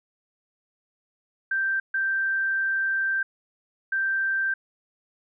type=tone bursts at uneven times; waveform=sine; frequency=1568 Hz; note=G6; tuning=in tune; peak=-22 dBFS; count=3; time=1.51-1.8 / 1.94-3.23 / 3.92-4.54 s; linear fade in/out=5 ms; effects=none